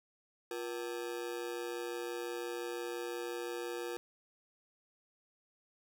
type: ring-modulated tone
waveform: 40% pulse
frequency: 415.3 Hz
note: G#4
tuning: in tune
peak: -34 dBFS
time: 0.51-3.97 s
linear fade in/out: 0 ms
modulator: 62.9 Hz
effects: none